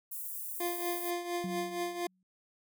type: high-pass noise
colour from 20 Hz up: white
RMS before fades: -40 dBFS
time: 0.11-1.11 s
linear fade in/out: 10 ms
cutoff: 9600 Hz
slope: 24 dB/octave
type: tone with tremolo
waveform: 25% pulse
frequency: 349.2 Hz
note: F4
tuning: in tune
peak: -27 dBFS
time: 0.6-2.07 s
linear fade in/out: 5 ms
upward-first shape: triangle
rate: 4.3 Hz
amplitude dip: 70%
type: tone with exponential decay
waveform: sine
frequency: 185 Hz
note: F#3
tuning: in tune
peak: -33 dBFS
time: 1.44-2.23 s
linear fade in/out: 2 ms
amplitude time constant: 170 ms
effects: none